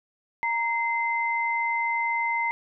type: tone pair together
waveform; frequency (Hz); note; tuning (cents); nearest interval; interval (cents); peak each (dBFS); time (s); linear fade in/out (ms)
sine; 932 / 2070; A#5 / C7; -1 / -19; octave + major second; 1382; -26; 0.43-2.51; 0
effects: none